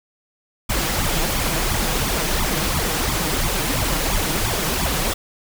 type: noise with flanger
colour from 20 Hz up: pink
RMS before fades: -21 dBFS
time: 0.69-5.14 s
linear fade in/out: 10 ms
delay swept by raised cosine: 0.86 to 6.46 ms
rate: 2.9 Hz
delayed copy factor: +0.85
effects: none